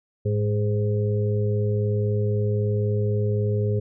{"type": "harmonic tone with a mistuned harmonic", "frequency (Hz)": 103.83, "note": "G#2", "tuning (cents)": 0, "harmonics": [1, 2, 4, 5], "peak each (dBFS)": [-21, -32, -27, -33], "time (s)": [0.25, 3.8], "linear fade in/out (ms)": 10, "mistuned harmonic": 1, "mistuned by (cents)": 43, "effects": []}